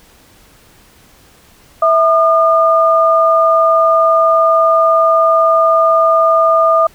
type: tone pair together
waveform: sine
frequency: 654 / 1213.7 Hz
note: E5 / D#6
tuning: -14 / -43 cents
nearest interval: major seventh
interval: 1071 cents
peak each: -10 dBFS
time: 1.82-6.87 s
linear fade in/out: 5 ms
effects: pink hiss -46 dBFS RMS until 6.94 s